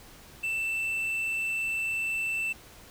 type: tone with quantisation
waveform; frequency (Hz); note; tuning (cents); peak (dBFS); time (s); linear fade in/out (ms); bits
triangle; 2663; E7; +17; -26; 0.43-2.53; 10; 9
effects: pink hiss -51 dBFS RMS until 2.9 s